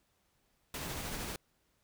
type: noise with tremolo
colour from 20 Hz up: pink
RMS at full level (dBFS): -39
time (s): 0.74-1.36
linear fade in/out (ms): 2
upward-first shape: sine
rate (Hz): 13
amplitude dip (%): 25
effects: pink hiss -75 dBFS RMS until 1.83 s